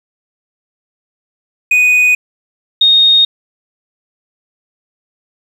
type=tone pair in turn; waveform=triangle / sine; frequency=2485 / 3711 Hz; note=D#7 / A#7; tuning=-3 / -9 cents; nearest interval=perfect fifth; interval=694 cents; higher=second; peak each=-5 dBFS; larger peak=neither; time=1.71-2.15 / 2.81-3.25 s; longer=neither; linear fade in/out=5 ms; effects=7-bit